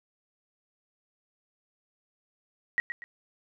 sine tone with echo, 1903 Hz, A#6, 35 cents sharp, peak -22 dBFS, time 2.78-2.8 s, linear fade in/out 0 ms, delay 120 ms, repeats 2, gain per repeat -9 dB, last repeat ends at 3.04 s, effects none

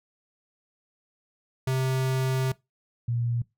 square / sine tone pair in turn, 131.1 / 118.53 Hz, C3 / A#2, +4 / +29 cents, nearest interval major second, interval 175 cents, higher first, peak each -24 dBFS, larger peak neither, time 1.67-2.52 / 3.08-3.42 s, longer first, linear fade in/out 5 ms, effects noise-tail reverb RT60 0.2 s tail -21 dB re dry

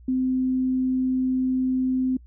sine tone, 257.9 Hz, C4, 25 cents flat, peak -20 dBFS, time 0.08-2.17 s, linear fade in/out 5 ms, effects noise-tail reverb RT60 0.1 s tail -26 dB re dry + added 60 Hz sine -45 dBFS peak until 2.26 s

